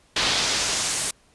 brown noise with band-pass filter sweep, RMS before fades -24 dBFS, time 0.16-1.11 s, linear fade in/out 5 ms, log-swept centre 3800 to 9400 Hz, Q 1.4, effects pink hiss -59 dBFS RMS until 1.34 s + resampled to 24000 Hz

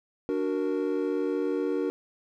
triangle chord, D augmented, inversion none, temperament equal, 293.7 / 370 / 466.2 Hz, D4 / F#4 / A#4, 0 / 0 / 0 cents, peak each -28 dBFS, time 0.29-1.9 s, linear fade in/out 0 ms, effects none

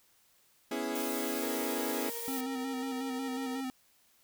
30% pulse chord, C# minor seventh, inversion third, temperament equal, 246.9 / 277.2 / 329.6 / 415.3 Hz, B3 / C#4 / E4 / G#4, 0 / 0 / 0 / 0 cents, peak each -36 dBFS, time 0.71-2.1 s, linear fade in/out 5 ms
blue noise, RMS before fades -40 dBFS, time 0.95-2.41 s, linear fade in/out 5 ms
35% pulse tone with tremolo, 466.2 Hz, A#4, in tune, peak -38 dBFS, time 1.42-3.61 s, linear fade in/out 10 ms, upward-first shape triangle, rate 11 Hz, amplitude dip 45%
square tone with vibrato, 262.6 Hz, C4, 6 cents sharp, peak -35 dBFS, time 2.28-3.7 s, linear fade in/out 0 ms, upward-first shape square, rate 5.5 Hz, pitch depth 33 cents each way
effects white hiss -67 dBFS RMS until 4.23 s

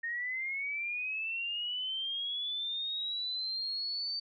sine linear sweep, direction up, 1834 to 4600 Hz, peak -33 dBFS, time 0.03-4.2 s, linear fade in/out 10 ms, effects none

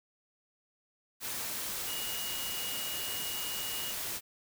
sine tone in noise, 2883 Hz, F#7, 46 cents flat, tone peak -40 dBFS, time 1.85-3.95 s, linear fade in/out 50 ms, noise white, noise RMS -37 dBFS, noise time 1.2-4.21 s, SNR -6 dB, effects none

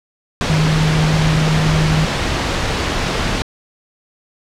sine tone in noise, 156.5 Hz, D#3, 10 cents sharp, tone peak -13 dBFS, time 0.5-2.05 s, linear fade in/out 0 ms, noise pink, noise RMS -18 dBFS, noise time 0.41-3.42 s, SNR +2 dB, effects low-pass 5000 Hz 12 dB/octave

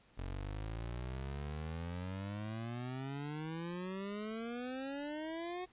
25% pulse exponential sweep, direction up, 44.54 to 369 Hz, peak -36 dBFS, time 0.17-5.66 s, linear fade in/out 20 ms, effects pink hiss -67 dBFS RMS until 5.72 s + resampled to 8000 Hz

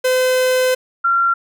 45% pulse / sine tone pair in turn, 511 / 1373.3 Hz, C5 / F6, -41 / -30 cents, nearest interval octave + perfect fourth, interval 1711 cents, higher second, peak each -13 / -12 dBFS, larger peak second, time 0.04-0.75 / 1.04-1.34 s, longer first, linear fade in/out 10 ms, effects none

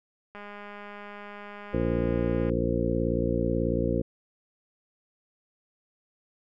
click train, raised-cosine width 0.5 ms, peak -28 dBFS, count 441, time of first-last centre 0.35-2.496 s, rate 205 Hz
harmonic tone, 58.27 Hz, A#1, in tune, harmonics 1 / 2 / 3 / 4 / 5 / 6 / 8 / 9, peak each -32 / -32 / -32 / -32 / -32 / -32 / -32 / -32 dBFS, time 1.73-4.02 s, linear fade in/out 10 ms
effects none

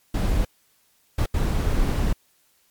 brown noise bursts at uneven times, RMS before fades -21 dBFS, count 3, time 0.14-0.45 / 1.18-1.26 / 1.34-2.13 s, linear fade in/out 5 ms, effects white hiss -63 dBFS RMS until 2.7 s + MP3 96 kbps

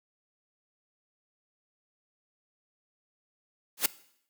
white noise with exponential growth, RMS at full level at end -18 dBFS, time 3.77-3.86 s, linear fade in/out 5 ms, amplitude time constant 19 ms, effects noise-tail reverb RT60 0.7 s tail -19 dB re dry + high-pass 200 Hz 12 dB/octave

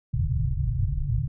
white low-pass noise, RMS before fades -25 dBFS, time 0.13-1.28 s, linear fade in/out 10 ms, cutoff 150 Hz, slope 96 dB/octave, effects none

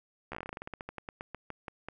slowing click train, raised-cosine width 0.5 ms, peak -24 dBFS, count 23, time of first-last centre 0.32-1.886 s, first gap 13 ms, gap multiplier 1.14, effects none

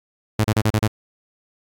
sawtooth tone bursts, 108.5 Hz, A2, 24 cents flat, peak -11 dBFS, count 6, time 0.39-0.877 s, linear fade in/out 5 ms, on 52 ms, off 35 ms, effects AAC 64 kbps

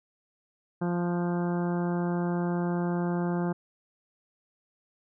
harmonic tone with a mistuned harmonic, 174.61 Hz, F3, in tune, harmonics 1 / 2 / 3 / 4 / 5 / 6 / 7 / 8 / 9, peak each -27 / -32 / -39 / -39 / -40 / -45 / -46 / -47 / -47 dBFS, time 0.81-3.53 s, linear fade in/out 10 ms, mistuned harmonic 8, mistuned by +19 cents, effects none

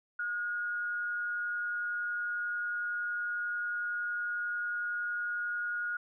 sine tone with amplitude modulation, 1439 Hz, F#6, 49 cents flat, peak -30 dBFS, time 0.19-5.97 s, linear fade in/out 5 ms, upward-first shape sine, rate 189 Hz, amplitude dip 35%, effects none

